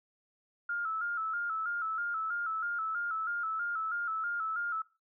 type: tone with vibrato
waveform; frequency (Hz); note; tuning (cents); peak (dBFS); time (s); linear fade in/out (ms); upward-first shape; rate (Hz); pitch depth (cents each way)
sine; 1358; F6; -49; -31; 0.69-4.82; 5; square; 3.1; 65
effects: noise-tail reverb RT60 0.3 s tail -18 dB re dry